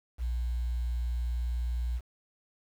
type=tone; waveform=sine; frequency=59.8 Hz; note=A#1; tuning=45 cents sharp; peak=-27 dBFS; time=0.18-2.01 s; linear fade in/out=50 ms; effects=tanh soft clip ceiling -25 dBFS + 9-bit